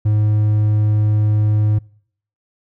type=tone; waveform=triangle; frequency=106.1 Hz; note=G#2; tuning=38 cents sharp; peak=-10 dBFS; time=0.05-1.79 s; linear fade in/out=10 ms; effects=noise-tail reverb RT60 0.6 s tail -25 dB re dry